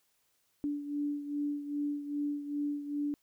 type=beating tone pair; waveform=sine; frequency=290 / 292.5 Hz; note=D4 / D4; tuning=-22 / -7 cents; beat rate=2.5 Hz; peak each=-33 / -39 dBFS; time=0.64-3.14 s; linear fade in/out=0 ms; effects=white hiss -74 dBFS RMS until 3.22 s